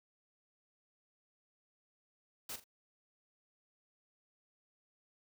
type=noise with echo; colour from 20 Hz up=white; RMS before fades=-43 dBFS; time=2.49-2.56 s; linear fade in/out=5 ms; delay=41 ms; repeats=2; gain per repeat=-11 dB; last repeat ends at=2.642 s; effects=none